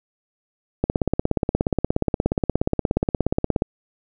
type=click train; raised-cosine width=2 ms; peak=-5 dBFS; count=48; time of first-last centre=0.84-3.621 s; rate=16.9 Hz; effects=none